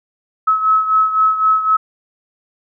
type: beating tone pair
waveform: sine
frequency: 1289 / 1292.9 Hz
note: E6 / E6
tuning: -39 / -34 cents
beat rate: 3.9 Hz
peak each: -12 / -18 dBFS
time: 0.47-1.77 s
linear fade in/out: 10 ms
effects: none